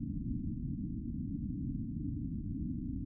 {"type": "low-pass noise", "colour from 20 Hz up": "white", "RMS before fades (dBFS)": -38, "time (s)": [0, 3.05], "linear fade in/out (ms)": 10, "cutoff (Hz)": 300, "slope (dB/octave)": 96, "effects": []}